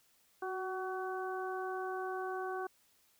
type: harmonic tone with a mistuned harmonic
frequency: 376.7 Hz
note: F#4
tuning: 31 cents sharp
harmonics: 1 / 2 / 3 / 4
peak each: -39 / -41 / -44 / -45 dBFS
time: 0.42-2.67 s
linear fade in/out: 5 ms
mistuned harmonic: 1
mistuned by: -24 cents
effects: white hiss -70 dBFS RMS until 3.19 s